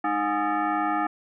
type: tone with frequency modulation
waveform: sine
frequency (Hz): 206.4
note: G#3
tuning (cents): -10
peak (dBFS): -22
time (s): 0.04-1.07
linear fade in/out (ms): 5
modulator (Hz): 515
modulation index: 2.6
effects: none